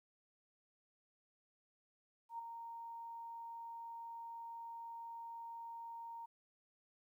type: tone with ADSR envelope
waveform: sine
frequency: 926 Hz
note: A#5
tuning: 12 cents flat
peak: -40 dBFS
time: 2.29-6.26 s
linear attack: 99 ms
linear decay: 8 ms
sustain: -6 dB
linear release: 10 ms
effects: 13-bit